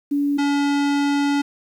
sine / square tone pair in turn, 285.8 / 284.7 Hz, D4 / C#4, -47 / +46 cents, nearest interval unison, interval 7 cents, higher first, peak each -17 / -18 dBFS, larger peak first, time 0.11-0.38 / 0.38-1.42 s, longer second, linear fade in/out 10 ms, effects low-pass 6000 Hz 12 dB/octave + 8-bit

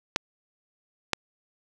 clicks, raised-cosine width 0.2 ms, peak -5 dBFS, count 2, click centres 0.161 / 1.133 s, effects none

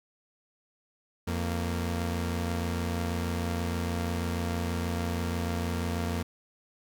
sawtooth tone pair together, 86.3 / 230.8 Hz, F2 / A#3, -20 / -17 cents, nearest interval octave + perfect fourth, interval 1703 cents, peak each -26 / -30 dBFS, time 1.27-6.23 s, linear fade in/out 10 ms, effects none

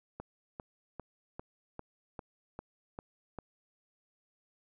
click train, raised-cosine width 1 ms, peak -27 dBFS, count 9, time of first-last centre 0.2-3.387 s, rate 2.51 Hz, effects none

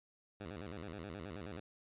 10% pulse tone with vibrato, 91.4 Hz, F#2, 21 cents flat, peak -36 dBFS, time 0.4-1.6 s, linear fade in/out 5 ms, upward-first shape square, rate 9.4 Hz, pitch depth 200 cents each way, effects resampled to 8000 Hz

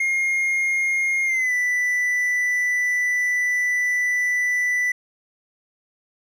triangle tone with pitch glide, 2135 to 1980.6 Hz, C7 to B6, +34 to +4 cents, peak -17 dBFS, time 0-4.92 s, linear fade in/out 5 ms, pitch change -130 cents, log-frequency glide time 1.25-1.53 s, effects none

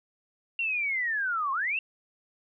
sine linear two-way sweep, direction down then up, 2770 to 1046.5 to 2770 Hz, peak -26 dBFS, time 0.59-1.79 s, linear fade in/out 2 ms, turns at 1.52 s, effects none

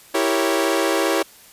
sawtooth chord, E diminished seventh, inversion none, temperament equal, 329.6 / 392 / 466.2 / 554.4 Hz, E4 / G4 / Bb4 / Db5, 0 / 0 / 0 / 0 cents, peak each -18 / -19 / -22 / -19 dBFS, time 0.14-1.23 s, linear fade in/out 10 ms, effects white hiss -47 dBFS RMS until 1.52 s + resampled to 32000 Hz

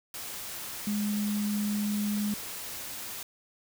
sine tone in noise, 207.7 Hz, G#3, in tune, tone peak -27 dBFS, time 0.87-2.34 s, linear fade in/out 2 ms, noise white, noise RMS -39 dBFS, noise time 0.14-3.23 s, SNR +9 dB, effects none

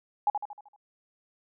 sine tone with echo, 830 Hz, G#5, 1 cent flat, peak -20 dBFS, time 0.27-0.3 s, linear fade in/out 2 ms, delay 77 ms, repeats 6, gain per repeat -6 dB, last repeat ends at 0.762 s, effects none

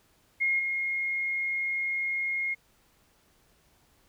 sine tone with level steps, 2146 Hz, C7, 43 cents sharp, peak -23 / -27 dBFS, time 0.4-2.55 s, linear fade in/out 20 ms, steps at 0.59 s, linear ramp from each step 5 ms, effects pink hiss -65 dBFS RMS until 4.08 s

